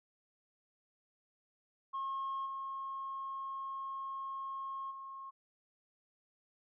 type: tone with level steps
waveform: sine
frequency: 1080 Hz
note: C#6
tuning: 45 cents flat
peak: -34 / -38 / -44 dBFS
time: 1.93-5.31 s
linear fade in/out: 20 ms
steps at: 2.45 / 4.9 s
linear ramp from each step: 20 ms
effects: tanh soft clip ceiling -33 dBFS